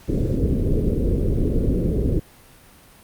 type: low-pass noise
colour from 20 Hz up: pink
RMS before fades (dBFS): -20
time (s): 0.08-2.2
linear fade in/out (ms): 10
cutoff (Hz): 500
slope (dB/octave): 48
effects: pink hiss -49 dBFS RMS until 3.03 s + Opus 48 kbps